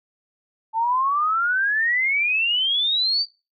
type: exponential sweep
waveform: sine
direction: up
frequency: 876 to 4699 Hz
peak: -18 dBFS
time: 0.73-3.26 s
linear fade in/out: 50 ms
effects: noise-tail reverb RT60 0.3 s tail -22 dB re dry